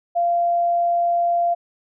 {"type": "tone", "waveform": "sine", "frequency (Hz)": 691, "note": "F5", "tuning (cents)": -19, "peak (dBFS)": -16, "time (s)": [0.15, 1.55], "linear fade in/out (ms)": 20, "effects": []}